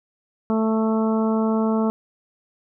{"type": "harmonic tone", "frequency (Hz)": 220.8, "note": "A3", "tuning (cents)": 6, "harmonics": [1, 2, 3, 4, 5, 6], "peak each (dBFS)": [-19, -25, -29, -31, -33, -35], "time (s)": [0.5, 1.9], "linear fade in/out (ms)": 0, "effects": []}